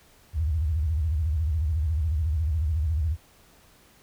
sine tone with vibrato, 77.8 Hz, D#2, in tune, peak -22 dBFS, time 0.33-3.17 s, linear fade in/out 50 ms, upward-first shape square, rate 14 Hz, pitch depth 150 cents each way, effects pink hiss -57 dBFS RMS until 4.02 s

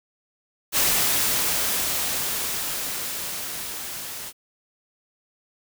white noise with level ramp, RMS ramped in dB -20 to -35 dBFS, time 0.72-4.33 s, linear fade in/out 50 ms, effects none

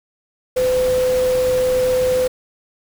sine tone in noise, 508 Hz, B4, 49 cents sharp, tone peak -14 dBFS, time 0.56-2.28 s, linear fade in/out 10 ms, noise pink, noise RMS -29 dBFS, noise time 0.56-2.28 s, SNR +12 dB, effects none

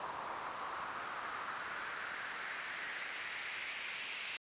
pink noise with band-pass filter sweep, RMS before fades -43 dBFS, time 0-4.37 s, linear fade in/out 2 ms, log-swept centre 980 to 2600 Hz, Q 2.6, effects resampled to 8000 Hz

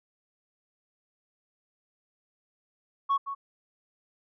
sine tone with echo, 1108.7 Hz, C#6, in tune, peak -20 dBFS, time 3.09-3.18 s, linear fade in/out 20 ms, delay 170 ms, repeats 1, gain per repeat -11 dB, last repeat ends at 3.35 s, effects tanh soft clip ceiling -20 dBFS

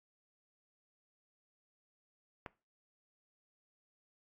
click, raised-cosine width 0.5 ms, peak -27 dBFS, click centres 2.462 s, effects noise-tail reverb RT60 0.3 s tail -19 dB re dry + AAC 64 kbps

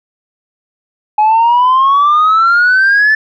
sine exponential sweep, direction up, 841 to 1760 Hz, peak -4 dBFS, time 1.18-3.15 s, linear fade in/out 5 ms, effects tanh soft clip ceiling -4 dBFS

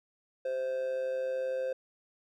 triangle tone with amplitude modulation, 521 Hz, C5, 7 cents flat, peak -26 dBFS, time 0.45-1.73 s, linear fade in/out 5 ms, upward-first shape sine, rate 133 Hz, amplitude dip 50%, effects none

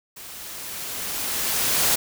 white noise with level ramp, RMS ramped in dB -40 to -19 dBFS, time 0.16-1.96 s, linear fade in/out 10 ms, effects none

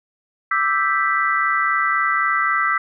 sine chord, E minor seventh, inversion third, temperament equal, 1174.7 / 1318.5 / 1568 / 1975.5 Hz, D6 / E6 / G6 / B6, 0 / 0 / 0 / 0 cents, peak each -23 / -20 / -24 / -21 dBFS, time 0.51-2.78 s, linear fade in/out 5 ms, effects none

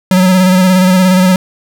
square tone with vibrato, 185 Hz, F#3, in tune, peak -6 dBFS, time 0.11-1.36 s, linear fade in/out 2 ms, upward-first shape square, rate 17 Hz, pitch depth 28 cents each way, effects none

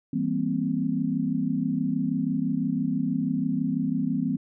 sine chord, C dominant seventh, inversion first, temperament just, 163.52 / 196.22 / 235.5 / 261.6 Hz, E3 / G3 / Bb3 / C4, -14 / +2 / +18 / 0 cents, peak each -30 / -30 / -29 / -27 dBFS, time 0.13-4.37 s, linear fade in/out 5 ms, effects none

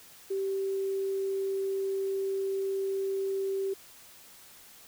sine tone, 388.4 Hz, G4, 16 cents flat, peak -28 dBFS, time 0.3-3.74 s, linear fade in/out 10 ms, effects white hiss -53 dBFS RMS until 4.87 s

